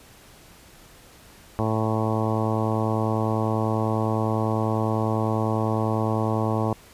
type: harmonic tone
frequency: 110 Hz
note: A2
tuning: in tune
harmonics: 1 / 2 / 3 / 4 / 5 / 6 / 7 / 8 / 9 / 10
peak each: -25 / -28 / -30 / -31 / -32 / -33 / -33 / -34 / -35 / -35 dBFS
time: 1.59-6.73 s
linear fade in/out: 0 ms
effects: pink hiss -50 dBFS RMS until 6.93 s + resampled to 32000 Hz